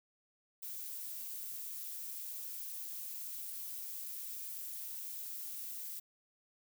violet noise with amplitude modulation, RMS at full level -42 dBFS, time 0.62-6 s, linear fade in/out 10 ms, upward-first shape sine, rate 293 Hz, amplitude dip 40%, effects none

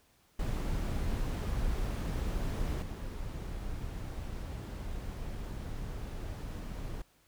brown noise with level steps, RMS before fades -33 / -39 dBFS, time 0.39-7.02 s, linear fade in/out 5 ms, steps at 2.82 s, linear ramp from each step 5 ms, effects pink hiss -67 dBFS RMS until 7.27 s

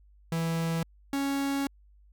45% pulse tone pair in turn, 164.81 / 277.2 Hz, E3 / C#4, 0 / 0 cents, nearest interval major sixth, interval 900 cents, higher second, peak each -27 dBFS, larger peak neither, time 0.32-0.83 / 1.13-1.67 s, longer second, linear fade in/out 2 ms, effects added 50 Hz sine -55 dBFS peak until 2.12 s

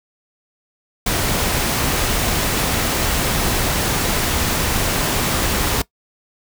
pink noise, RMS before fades -19 dBFS, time 1.06-5.82 s, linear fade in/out 5 ms, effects noise-tail reverb RT60 0.1 s tail -20 dB re dry

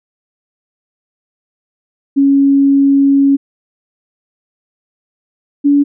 sine tone pair in turn, 277.2 / 285.3 Hz, C#4 / C#4, 0 / +50 cents, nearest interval unison, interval 50 cents, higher second, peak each -6 dBFS, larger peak neither, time 2.16-3.37 / 5.64-5.84 s, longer first, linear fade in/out 20 ms, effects none

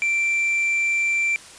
triangle tone, 2349 Hz, D7, in tune, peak -17 dBFS, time 0.02-1.36 s, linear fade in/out 0 ms, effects white hiss -43 dBFS RMS until 1.58 s + resampled to 22050 Hz

